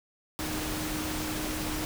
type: tone in noise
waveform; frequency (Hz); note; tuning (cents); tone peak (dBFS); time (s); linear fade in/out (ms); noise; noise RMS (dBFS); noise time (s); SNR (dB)
sine; 308.3; D#4; -16; -35; 0.39-1.85; 0; pink; -34; 0.39-1.85; -4
effects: none